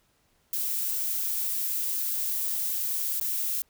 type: noise with dropouts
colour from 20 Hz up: violet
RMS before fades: -29 dBFS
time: 0.53-3.62 s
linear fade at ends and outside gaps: 1 ms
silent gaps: 3.199-3.211 s
effects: pink hiss -68 dBFS RMS until 3.69 s